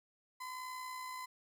35% pulse tone with amplitude modulation, 1018 Hz, C6, 48 cents flat, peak -39 dBFS, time 0.4-1.26 s, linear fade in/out 10 ms, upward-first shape sine, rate 60.9 Hz, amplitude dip 35%, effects none

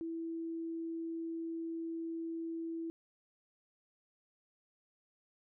sine tone, 329.6 Hz, E4, in tune, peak -37 dBFS, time 0.01-2.9 s, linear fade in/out 0 ms, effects none

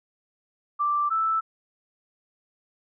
sine tone pair in turn, 1174.7 / 1318.6 Hz, D6 / E6, 0 / 0 cents, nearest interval major second, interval 200 cents, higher second, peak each -21 dBFS, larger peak neither, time 0.79-1.1 / 1.1-1.41 s, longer neither, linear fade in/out 20 ms, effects none

